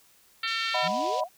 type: harmonic tone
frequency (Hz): 452.1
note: A4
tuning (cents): +47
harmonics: 3 / 4 / 5 / 6 / 7 / 8 / 9 / 10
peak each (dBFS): -33 / -34 / -35 / -36 / -36 / -37 / -38 / -38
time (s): 0.43-0.88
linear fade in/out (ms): 5
type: band-pass noise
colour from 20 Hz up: white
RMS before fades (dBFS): -42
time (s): 0.47-1.21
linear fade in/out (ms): 10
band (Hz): 2600 to 5200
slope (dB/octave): 24
type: chord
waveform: sine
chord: B major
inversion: first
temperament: equal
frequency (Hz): 622.3 / 740 / 987.8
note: D#5 / F#5 / B5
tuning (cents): 0 / 0 / 0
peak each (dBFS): -30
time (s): 0.74-1.24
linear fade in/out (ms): 5
type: exponential sweep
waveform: sine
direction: up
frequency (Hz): 145.2 to 784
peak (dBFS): -33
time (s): 0.82-1.29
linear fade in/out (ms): 50
effects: white hiss -60 dBFS RMS until 1.37 s